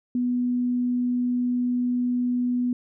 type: tone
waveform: sine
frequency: 246.3 Hz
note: B3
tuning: 5 cents flat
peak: -21 dBFS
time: 0.15-2.73 s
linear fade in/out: 2 ms
effects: none